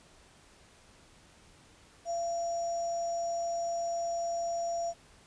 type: tone with sample-and-hold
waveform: sine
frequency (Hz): 681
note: F5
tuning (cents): -44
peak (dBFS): -30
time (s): 2.05-4.94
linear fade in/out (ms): 50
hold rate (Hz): 6300
effects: pink hiss -59 dBFS RMS until 5.26 s + resampled to 22050 Hz